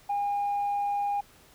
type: tone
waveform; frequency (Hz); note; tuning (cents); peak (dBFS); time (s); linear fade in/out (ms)
sine; 812; G#5; -39; -24; 0.09-1.21; 10
effects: tanh soft clip ceiling -23 dBFS + pink hiss -57 dBFS RMS until 1.54 s